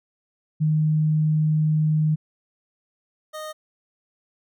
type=tone pair in turn; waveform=sine / 25% pulse; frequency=154.6 / 618.4 Hz; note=D#3 / D#5; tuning=-11 / -11 cents; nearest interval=2 octaves; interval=2400 cents; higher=second; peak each=-17 / -28 dBFS; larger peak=first; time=0.6-2.16 / 3.33-3.53 s; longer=first; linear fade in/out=20 ms; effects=none